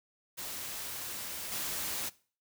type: noise with level steps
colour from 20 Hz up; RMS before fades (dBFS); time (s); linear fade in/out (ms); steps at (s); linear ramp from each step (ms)
white; -40 / -36; 0.37-2.1; 20; 1.51; 20
effects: noise-tail reverb RT60 0.4 s tail -20 dB re dry